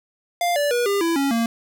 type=tone with pitch steps; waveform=square; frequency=698.5 / 580.6 / 482.6 / 401.2 / 333.5 / 277.2 / 230.4 Hz; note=F5 / D5 / B4 / G4 / E4 / C#4 / A#3; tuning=0 / -20 / -40 / +40 / +20 / 0 / -20 cents; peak=-19 dBFS; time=0.41-1.46 s; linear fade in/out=2 ms; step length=150 ms; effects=none